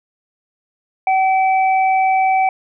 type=tone pair together; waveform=sine; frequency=761 / 2307 Hz; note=F#5 / D7; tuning=+48 / -31 cents; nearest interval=octave + perfect fifth; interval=1921 cents; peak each=-12 / -22 dBFS; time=1.07-2.49 s; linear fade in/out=2 ms; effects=none